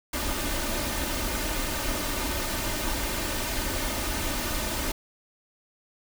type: noise with comb filter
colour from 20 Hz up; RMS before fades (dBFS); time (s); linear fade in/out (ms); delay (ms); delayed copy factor
pink; -29; 0.13-4.92; 5; 3.3; +0.6
effects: none